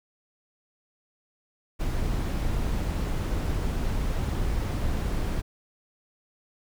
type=noise; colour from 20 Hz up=brown; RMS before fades=-27 dBFS; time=1.79-5.42 s; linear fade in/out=20 ms; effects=none